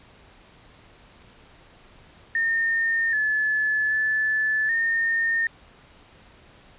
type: tone with pitch steps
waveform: sine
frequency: 1823 / 1726 / 1740 / 1827 Hz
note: A#6 / A6 / A6 / A#6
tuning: -39 / -34 / -20 / -35 cents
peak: -20 dBFS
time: 2.35-5.47 s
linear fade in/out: 2 ms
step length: 780 ms
effects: pink hiss -52 dBFS RMS until 6.78 s + resampled to 8000 Hz